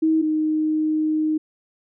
sine tone pair in turn, 317.9 / 310.3 Hz, D#4 / D#4, +37 / -5 cents, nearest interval unison, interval 42 cents, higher first, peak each -15 / -18 dBFS, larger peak first, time 0.02-0.22 / 0.22-1.38 s, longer second, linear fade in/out 10 ms, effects none

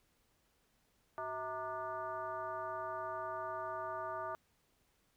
sine tone with frequency modulation, 918 Hz, A#5, 27 cents flat, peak -38 dBFS, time 1.18-4.35 s, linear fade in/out 0 ms, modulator 272 Hz, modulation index 1.6, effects pink hiss -75 dBFS RMS until 5.16 s

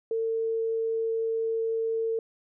sine tone, 451 Hz, A4, 43 cents sharp, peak -25 dBFS, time 0.11-2.19 s, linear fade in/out 2 ms, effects none

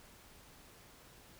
silence, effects pink hiss -59 dBFS RMS until 1.39 s

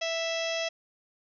harmonic tone with a mistuned harmonic, 659.3 Hz, E5, in tune, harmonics 1 / 2 / 3 / 4 / 5 / 6 / 7 / 8 / 9 / 10, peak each -31 / -45 / -38 / -36 / -37 / -43 / -49 / -39 / -43 / -52 dBFS, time 0.01-0.69 s, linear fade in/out 10 ms, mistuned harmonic 8, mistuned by -20 cents, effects none

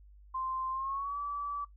sine tone with pitch glide, 1045 to 1152.8 Hz, C6 to D6, -2 to -33 cents, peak -33 dBFS, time 0.34-1.65 s, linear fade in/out 10 ms, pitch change +169 cents, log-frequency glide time 0.71-1.18 s, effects noise-tail reverb RT60 0.1 s tail -18 dB re dry + added 50 Hz sine -53 dBFS peak until 1.76 s

